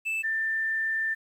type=tone pair in turn; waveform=triangle / sine; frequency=2637 / 1783.5 Hz; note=E7 / A6; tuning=0 / +23 cents; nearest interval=perfect fifth; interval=677 cents; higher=first; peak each=-25 dBFS; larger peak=neither; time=0.05-0.23 / 0.23-1.15 s; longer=second; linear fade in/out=20 ms; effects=10-bit